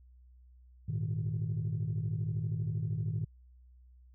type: chord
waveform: sine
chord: Ab suspended second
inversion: none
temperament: equal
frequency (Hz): 103.83 / 116.54 / 155.56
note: Ab2 / Bb2 / Eb3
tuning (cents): 0 / 0 / 0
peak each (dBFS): -34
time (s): 0.88-3.25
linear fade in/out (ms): 10
effects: tanh soft clip ceiling -26 dBFS + added 62 Hz sine -55 dBFS peak until 4.14 s